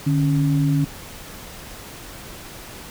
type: tone pair together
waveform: sine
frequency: 149.06 / 277.2 Hz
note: D3 / C#4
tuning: +26 / 0 cents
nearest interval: major seventh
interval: 1074 cents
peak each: -17 / -21 dBFS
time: 0.06-0.85 s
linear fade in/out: 10 ms
effects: pink hiss -38 dBFS RMS until 2.9 s